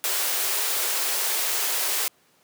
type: high-pass noise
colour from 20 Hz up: white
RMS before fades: -25 dBFS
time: 0.04-2.08 s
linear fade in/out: 0 ms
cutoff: 350 Hz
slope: 48 dB/octave
effects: pink hiss -61 dBFS RMS until 2.43 s + high-pass 200 Hz 12 dB/octave